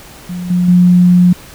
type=tone with level steps; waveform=sine; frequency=178.4 Hz; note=F3; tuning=37 cents sharp; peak=-19 / -9 / -4 dBFS; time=0.29-1.33 s; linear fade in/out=5 ms; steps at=0.5 / 0.68 s; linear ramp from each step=5 ms; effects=pink hiss -36 dBFS RMS until 1.54 s